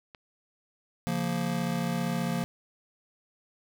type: click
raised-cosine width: 0.3 ms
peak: -29 dBFS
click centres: 0.148 s
type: chord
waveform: square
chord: Bb minor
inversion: first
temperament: just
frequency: 139.85 / 174.81 / 233.1 Hz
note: Db3 / F3 / Bb3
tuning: +16 / +2 / 0 cents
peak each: -36 / -31 / -33 dBFS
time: 1.07-2.44 s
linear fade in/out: 0 ms
effects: none